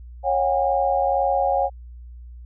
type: tone cluster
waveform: sine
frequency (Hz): 550 / 726 / 808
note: C#5 / F#5 / G#5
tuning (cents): -14 / -33 / -48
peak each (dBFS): -22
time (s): 0.23-1.7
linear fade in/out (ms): 50
effects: added 60 Hz sine -37 dBFS peak until 2.45 s